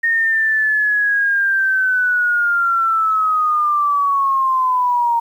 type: linear sweep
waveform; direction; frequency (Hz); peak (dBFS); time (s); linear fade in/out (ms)
sine; down; 1848 to 927; -13; 0.03-5.2; 10
effects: 8-bit